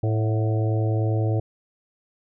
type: harmonic tone with a mistuned harmonic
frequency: 110 Hz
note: A2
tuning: in tune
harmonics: 1 / 3 / 4 / 5 / 6 / 7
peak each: -20 / -30 / -32 / -34 / -36 / -37 dBFS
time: 0.03-1.4 s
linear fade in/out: 5 ms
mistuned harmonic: 7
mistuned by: -62 cents
effects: none